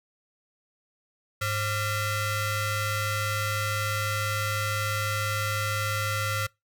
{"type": "ring-modulated tone", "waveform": "sawtooth", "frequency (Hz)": 638, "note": "D#5", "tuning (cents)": 43, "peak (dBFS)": -19, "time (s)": [1.41, 6.47], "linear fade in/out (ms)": 10, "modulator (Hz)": 741, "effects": ["noise-tail reverb RT60 0.2 s tail -24 dB re dry"]}